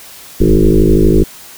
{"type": "tone with frequency modulation", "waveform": "sine", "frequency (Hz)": 179.6, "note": "F3", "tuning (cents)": 49, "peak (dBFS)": -5, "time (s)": [0.4, 1.24], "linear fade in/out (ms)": 10, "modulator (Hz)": 52.4, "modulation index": 4.5, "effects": ["white hiss -35 dBFS RMS until 1.57 s"]}